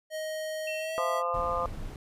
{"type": "tone with pitch glide", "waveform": "square", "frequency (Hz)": [626, 653.3], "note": ["D#5", "E5"], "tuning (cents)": [10, -16], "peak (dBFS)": -33, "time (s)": [0.1, 1.23], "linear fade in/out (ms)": 50, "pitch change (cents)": 74, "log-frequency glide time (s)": [0.77, 1.03]}
{"type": "tone with exponential decay", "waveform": "sine", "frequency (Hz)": 2693, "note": "E7", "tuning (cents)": 36, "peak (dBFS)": -33, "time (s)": [0.67, 1.78], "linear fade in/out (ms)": 5, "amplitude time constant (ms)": 240}
{"type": "harmonic tone", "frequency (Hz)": 173, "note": "F3", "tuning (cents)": -16, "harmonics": [3, 4, 5, 6, 7], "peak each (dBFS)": [-32, -35, -39, -34, -31], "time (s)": [0.98, 1.66], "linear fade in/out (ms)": 0}
{"type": "noise", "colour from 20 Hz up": "brown", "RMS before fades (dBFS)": -38, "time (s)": [1.34, 1.96], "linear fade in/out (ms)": 2}
{"effects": ["resampled to 32000 Hz"]}